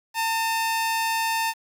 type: tone pair together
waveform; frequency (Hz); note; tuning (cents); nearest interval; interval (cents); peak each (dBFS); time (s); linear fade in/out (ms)
sawtooth; 900 / 2546; A5 / D#7; +39 / +39; octave + tritone; 1800; -19 / -30; 0.14-1.54; 50
effects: 8-bit